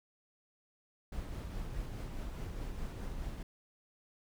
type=noise with tremolo; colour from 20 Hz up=brown; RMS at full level=-39 dBFS; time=1.12-3.43 s; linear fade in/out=5 ms; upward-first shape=triangle; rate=4.8 Hz; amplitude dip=35%; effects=none